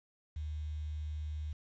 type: tone with quantisation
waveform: sine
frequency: 76.2 Hz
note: D#2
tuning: 36 cents flat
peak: -36 dBFS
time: 0.36-1.53 s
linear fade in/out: 5 ms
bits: 10
effects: resampled to 16000 Hz